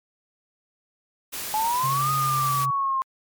white noise, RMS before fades -32 dBFS, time 1.32-2.66 s, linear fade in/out 20 ms
sine exponential two-way sweep, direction up then down, 850 to 1246 to 1057 Hz, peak -21 dBFS, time 1.54-3.02 s, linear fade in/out 0 ms, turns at 2.11 s
sine tone with pitch glide, 135.7 to 134.45 Hz, C#3 to C3, -36 to +47 cents, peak -28 dBFS, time 1.83-2.71 s, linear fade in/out 10 ms, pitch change -17 cents, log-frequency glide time 2.06-2.44 s
effects MP3 96 kbps

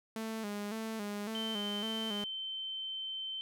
sawtooth tone with vibrato, 213.6 Hz, G#3, 49 cents sharp, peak -33 dBFS, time 0.16-2.24 s, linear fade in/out 2 ms, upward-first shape square, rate 1.8 Hz, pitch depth 68 cents each way
sine tone, 3092 Hz, G7, 24 cents flat, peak -37 dBFS, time 1.35-3.41 s, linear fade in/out 0 ms
effects none

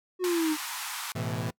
triangle exponential sweep, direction down, 371.6 to 300.7 Hz, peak -22 dBFS, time 0.19-0.57 s, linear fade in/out 50 ms
pink band-pass noise, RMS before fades -36 dBFS, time 0.24-1.12 s, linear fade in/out 0 ms, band 850 to 15000 Hz, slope 48 dB/octave
sawtooth chord, A suspended second, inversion none, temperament equal with one note detuned, 110 / 126.14 / 164.81 Hz, A2 / B2 / E3, 0 / +37 / 0 cents, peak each -29 / -30 / -31 dBFS, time 1.15-1.51 s, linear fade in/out 10 ms
effects noise-tail reverb RT60 0.1 s tail -24 dB re dry

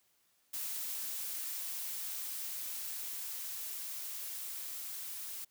blue noise with level ramp, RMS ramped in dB -39 to -43 dBFS, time 0.53-5.45 s, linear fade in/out 10 ms, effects white hiss -73 dBFS RMS until 5.5 s + high-pass 60 Hz 12 dB/octave

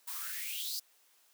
blue noise with high-pass filter sweep, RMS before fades -39 dBFS, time 0.07-0.8 s, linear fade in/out 10 ms, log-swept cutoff 910 to 5100 Hz, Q 7.1, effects white hiss -67 dBFS RMS until 1.33 s + high-pass 400 Hz 12 dB/octave

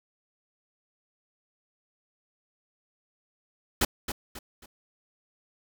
pink noise with echo, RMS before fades -23 dBFS, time 3.81-3.85 s, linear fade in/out 5 ms, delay 270 ms, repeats 3, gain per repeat -9 dB, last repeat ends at 4.66 s, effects none

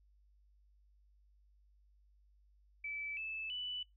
sine tone with pitch steps, 2309 / 2622 / 2977 Hz, D7 / E7 / F#7, -30 / -10 / +10 cents, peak -39 dBFS, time 2.84-3.83 s, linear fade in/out 5 ms, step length 330 ms, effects noise-tail reverb RT60 0.2 s tail -24 dB re dry + added 50 Hz sine -65 dBFS peak until 3.96 s

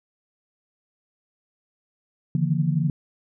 sine tone cluster, 144.7 / 156.1 / 168.3 / 232.3 Hz, D3 / D#3 / E3 / A#3, -25 / +6 / +36 / -6 cents, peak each -23 / -28 / -23 / -31 dBFS, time 2.35-2.9 s, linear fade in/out 2 ms, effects none

